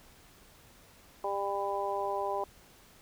harmonic tone, 199.2 Hz, G3, 28 cents sharp, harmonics 2 / 3 / 4 / 5, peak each -36 / -36 / -35 / -36 dBFS, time 1.24-2.44 s, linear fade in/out 2 ms, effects pink hiss -58 dBFS RMS until 3.01 s

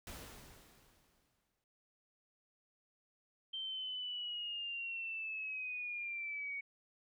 pink noise with exponential decay, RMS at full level -47 dBFS, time 0.07-1.64 s, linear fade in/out 1 ms, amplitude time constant 340 ms
sine linear sweep, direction down, 3136 to 2229 Hz, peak -39 dBFS, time 3.53-6.61 s, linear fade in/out 10 ms
effects none

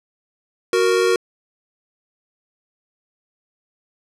square tone pair together, 370 / 466.2 Hz, F#4 / A#4, 0 / 0 cents, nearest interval major third, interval 400 cents, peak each -18 dBFS, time 0.73-1.16 s, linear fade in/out 2 ms, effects low-pass 9000 Hz 12 dB/octave

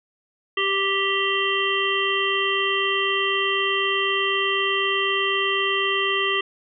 harmonic tone, 392 Hz, G4, in tune, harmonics 1 / 3 / 5 / 7 / 8, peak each -26 / -26 / -26 / -26 / -26 dBFS, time 0.57-6.41 s, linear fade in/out 5 ms, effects none

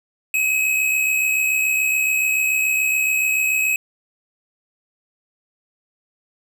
square tone pair together, 2491 / 2558 Hz, D#7 / D#7, +1 / +47 cents, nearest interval unison, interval 46 cents, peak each -27 / -18 dBFS, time 0.34-3.76 s, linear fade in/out 2 ms, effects none

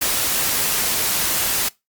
white noise, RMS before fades -20 dBFS, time 0.01-1.69 s, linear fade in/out 10 ms, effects noise-tail reverb RT60 0.2 s tail -22 dB re dry + Opus 48 kbps

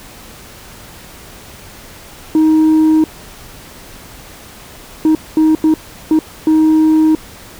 sine tone bursts at uneven times, 313.9 Hz, D#4, 15 cents sharp, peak -4 dBFS, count 6, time 2.35-3.04 / 5.05-5.15 / 5.37-5.55 / 5.64-5.74 / 6.11-6.19 / 6.47-7.15 s, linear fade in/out 2 ms, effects tanh soft clip ceiling -6 dBFS + pink hiss -36 dBFS RMS until 7.59 s

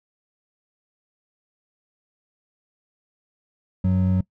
triangle tone pair together, 94.12 / 185 Hz, F#2 / F#3, +30 / 0 cents, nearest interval octave, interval 1170 cents, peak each -18 dBFS, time 3.84-4.21 s, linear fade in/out 5 ms, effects noise-tail reverb RT60 0.1 s tail -21 dB re dry

